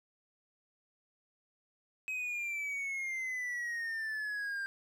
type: exponential sweep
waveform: triangle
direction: down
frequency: 2548 to 1584 Hz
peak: -33 dBFS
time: 2.08-4.66 s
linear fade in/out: 0 ms
effects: none